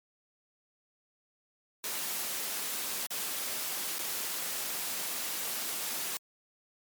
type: noise with dropouts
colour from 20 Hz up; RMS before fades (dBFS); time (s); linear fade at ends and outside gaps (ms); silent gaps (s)
white; -35; 1.84-6.17; 0; 3.065-3.106 / 3.984-3.992
effects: high-pass 200 Hz 12 dB/octave + MP3 96 kbps